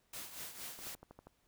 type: noise with tremolo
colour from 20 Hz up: white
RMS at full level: -44 dBFS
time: 0.13-0.95 s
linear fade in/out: 5 ms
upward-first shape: triangle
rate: 4.3 Hz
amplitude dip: 70%
type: click train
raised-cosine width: 1 ms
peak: -38 dBFS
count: 7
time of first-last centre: 0.79-1.27 s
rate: 12.5 Hz
effects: pink hiss -75 dBFS RMS until 1.47 s